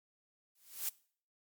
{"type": "noise with exponential growth", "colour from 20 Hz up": "blue", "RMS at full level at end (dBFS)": -33, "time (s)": [0.55, 0.89], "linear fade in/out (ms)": 5, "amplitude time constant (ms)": 72, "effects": ["noise-tail reverb RT60 0.5 s tail -22 dB re dry", "MP3 96 kbps"]}